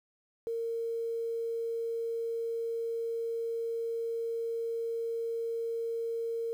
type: tone with quantisation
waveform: sine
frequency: 460 Hz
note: A#4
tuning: 23 cents flat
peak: -31 dBFS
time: 0.47-6.53 s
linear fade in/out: 0 ms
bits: 10
effects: none